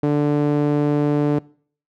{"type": "tone with band-pass filter", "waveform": "sawtooth", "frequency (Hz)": 146.83, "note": "D3", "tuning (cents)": 0, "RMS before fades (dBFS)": -18, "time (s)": [0.03, 1.39], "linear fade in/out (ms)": 5, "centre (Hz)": 350, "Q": 1.4, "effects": ["noise-tail reverb RT60 0.5 s tail -23 dB re dry"]}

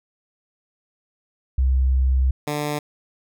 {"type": "tone pair in turn", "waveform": ["sine", "10% pulse"], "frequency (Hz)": [65.1, 148.1], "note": ["C2", "D3"], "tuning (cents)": [-8, 15], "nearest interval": "octave + major second", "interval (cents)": 1423, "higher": "second", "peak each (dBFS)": -15, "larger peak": "neither", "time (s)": [[1.58, 2.31], [2.47, 2.79]], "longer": "first", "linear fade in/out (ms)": 5, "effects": []}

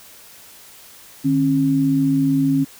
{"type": "tone pair together", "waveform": "sine", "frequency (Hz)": [152.4, 271.5], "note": ["D#3", "C#4"], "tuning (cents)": [-36, -36], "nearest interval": "minor seventh", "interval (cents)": 1000, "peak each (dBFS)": [-21, -15], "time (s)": [1.24, 2.65], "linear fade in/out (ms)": 20, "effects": ["white hiss -44 dBFS RMS until 2.79 s"]}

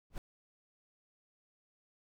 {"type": "noise with exponential growth", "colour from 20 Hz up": "brown", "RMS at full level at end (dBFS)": -32, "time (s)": [0.1, 0.18], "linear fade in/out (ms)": 1, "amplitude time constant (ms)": 16, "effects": []}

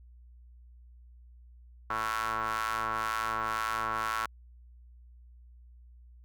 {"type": "ring-modulated tone", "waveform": "sawtooth", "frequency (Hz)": 111, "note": "A2", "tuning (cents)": 16, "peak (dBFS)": -23, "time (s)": [1.9, 4.26], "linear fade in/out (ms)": 5, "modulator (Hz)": 1220, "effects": ["added 60 Hz sine -51 dBFS peak until 6.24 s"]}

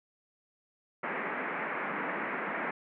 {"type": "band-pass noise", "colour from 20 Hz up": "white", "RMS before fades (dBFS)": -35, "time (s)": [1.03, 2.71], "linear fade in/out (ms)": 5, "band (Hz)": [170, 2200], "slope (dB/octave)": 48, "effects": []}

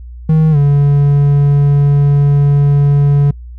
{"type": "tone with pitch glide", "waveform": "triangle", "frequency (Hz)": [157.6, 142.86], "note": ["D#3", "D3"], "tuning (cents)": [23, -47], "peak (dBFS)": -4, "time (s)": [0.29, 3.31], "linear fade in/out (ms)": 5, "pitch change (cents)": -170, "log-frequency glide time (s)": [0.51, 0.57], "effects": ["noise-tail reverb RT60 0.1 s tail -25 dB re dry", "added 60 Hz sine -27 dBFS peak until 3.58 s"]}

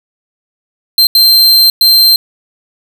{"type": "tone bursts at uneven times", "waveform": "45% pulse", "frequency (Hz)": 4143, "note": "C8", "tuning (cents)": -18, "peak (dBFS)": -3, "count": 3, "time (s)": [[0.98, 1.07], [1.15, 1.7], [1.81, 2.16]], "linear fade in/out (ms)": 2, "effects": ["7-bit"]}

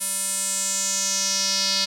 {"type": "tone with band-pass filter sweep", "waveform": "square", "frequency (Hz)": 194.6, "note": "G3", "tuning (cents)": -12, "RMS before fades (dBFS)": -24, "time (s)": [0, 1.86], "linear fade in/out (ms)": 20, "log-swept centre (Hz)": [10000, 4600], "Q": 3.9, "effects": []}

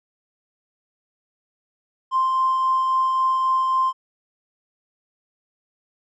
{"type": "tone with tremolo", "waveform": "triangle", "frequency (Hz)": 1046.5, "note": "C6", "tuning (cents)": 0, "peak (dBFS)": -12, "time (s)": [2.11, 3.93], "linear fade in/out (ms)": 50, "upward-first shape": "triangle", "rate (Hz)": 3.7, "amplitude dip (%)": 40, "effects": ["tanh soft clip ceiling -14 dBFS", "resampled to 22050 Hz"]}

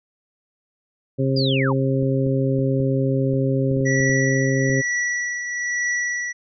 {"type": "harmonic tone", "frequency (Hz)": 133.9, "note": "C3", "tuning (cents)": 40, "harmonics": [1, 2, 3, 4], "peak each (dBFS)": [-20, -23, -25, -26], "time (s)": [1.18, 4.82], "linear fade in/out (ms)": 20}
{"type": "linear sweep", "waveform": "sine", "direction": "down", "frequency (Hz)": [4978, 740], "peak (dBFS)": -23, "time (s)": [1.36, 1.73], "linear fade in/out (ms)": 10}
{"type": "clicks", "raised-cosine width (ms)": 3, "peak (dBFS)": -20, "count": 11, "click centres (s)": [2.028, 2.267, 2.589, 2.803, 3.337, 3.714, 3.769, 3.807, 4.003, 4.097, 4.697]}
{"type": "tone with tremolo", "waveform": "square", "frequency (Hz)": 1946, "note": "B6", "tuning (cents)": -26, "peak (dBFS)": -20, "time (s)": [3.85, 6.33], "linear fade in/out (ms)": 20, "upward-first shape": "triangle", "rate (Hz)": 1.1, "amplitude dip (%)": 55}
{"effects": ["resampled to 16000 Hz"]}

